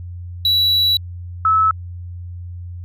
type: tone pair in turn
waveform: triangle / sine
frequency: 3924 / 1300.8 Hz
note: B7 / E6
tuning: -12 / -23 cents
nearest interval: octave + perfect fifth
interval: 1911 cents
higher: first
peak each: -11 dBFS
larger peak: neither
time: 0.45-0.97 / 1.45-1.71 s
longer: first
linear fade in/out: 2 ms
effects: added 88 Hz sine -28 dBFS peak until 2.84 s